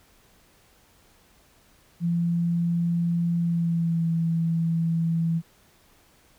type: tone with pitch glide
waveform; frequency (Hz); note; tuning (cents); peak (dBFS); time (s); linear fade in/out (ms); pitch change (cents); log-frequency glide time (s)
sine; 170.6 to 165.36; F3 to E3; -40 to +6; -21; 2-5.42; 50; -54; 3.37-4.09
effects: pink hiss -59 dBFS RMS until 6.38 s